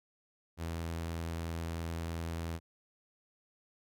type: tone with vibrato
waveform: sawtooth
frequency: 83 Hz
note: E2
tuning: 12 cents sharp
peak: -32 dBFS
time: 0.57-2.6 s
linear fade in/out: 50 ms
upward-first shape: sine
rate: 10 Hz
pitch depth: 9 cents each way
effects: none